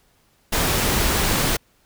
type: noise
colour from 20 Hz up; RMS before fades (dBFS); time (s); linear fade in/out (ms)
pink; -20; 0.52-1.57; 10
effects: pink hiss -61 dBFS RMS until 1.85 s